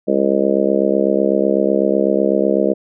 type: harmonic tone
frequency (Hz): 68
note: C#2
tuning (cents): -33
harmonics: 3 / 4 / 5 / 6 / 7 / 8 / 9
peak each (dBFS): -20 / -24 / -19 / -21 / -19 / -21 / -20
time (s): 0.07-2.74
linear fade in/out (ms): 20
effects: none